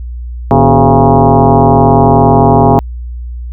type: tone with frequency modulation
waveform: sine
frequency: 287.1 Hz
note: D4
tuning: 39 cents flat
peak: -3 dBFS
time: 0.51-2.79 s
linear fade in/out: 0 ms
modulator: 133 Hz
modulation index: 4.9
effects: added 60 Hz sine -19 dBFS peak until 3.52 s